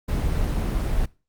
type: noise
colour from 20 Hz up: brown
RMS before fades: -23 dBFS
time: 0.08-1.06 s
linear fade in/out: 10 ms
effects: noise-tail reverb RT60 0.3 s tail -21 dB re dry + Opus 24 kbps